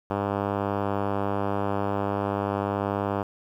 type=tone with low-pass filter; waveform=5% pulse; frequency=100.4 Hz; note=G2; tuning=42 cents sharp; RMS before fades=-27 dBFS; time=0.1-3.23 s; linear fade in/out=5 ms; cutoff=1200 Hz; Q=0.73; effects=9-bit